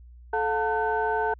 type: tone cluster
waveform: sine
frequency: 435 / 716 / 897 / 1515 Hz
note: A4 / F5 / A5 / F#6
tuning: -20 / +43 / +33 / +40 cents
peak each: -27 / -30 / -26 / -30 dBFS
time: 0.33-1.34 s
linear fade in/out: 5 ms
effects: tanh soft clip ceiling -13 dBFS + added 60 Hz sine -45 dBFS peak until 1.39 s